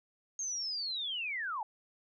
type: linear sweep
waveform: sine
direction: down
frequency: 6500 to 805 Hz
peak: -34 dBFS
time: 0.39-1.63 s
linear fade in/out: 2 ms
effects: none